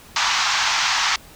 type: band-pass noise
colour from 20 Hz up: pink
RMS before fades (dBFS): -20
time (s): 0.16-1.16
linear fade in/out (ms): 2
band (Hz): 830 to 6600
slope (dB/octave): 48
effects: pink hiss -45 dBFS RMS until 1.35 s